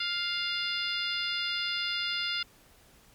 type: harmonic tone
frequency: 701 Hz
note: F5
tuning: 6 cents sharp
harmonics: 2 / 3 / 4 / 5 / 6 / 7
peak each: -36 / -37 / -35 / -35 / -39 / -36 dBFS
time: 0-2.43 s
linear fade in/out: 5 ms
effects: pink hiss -59 dBFS RMS until 3.14 s + MP3 96 kbps